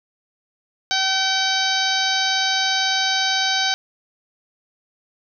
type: harmonic tone with a mistuned harmonic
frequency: 766 Hz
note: G5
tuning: 40 cents flat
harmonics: 1 / 2 / 3 / 4 / 5 / 6 / 7 / 8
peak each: -25 / -24 / -29 / -26 / -24 / -25 / -30 / -30 dBFS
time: 0.91-3.74 s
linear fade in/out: 0 ms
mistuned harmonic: 4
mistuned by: +17 cents
effects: none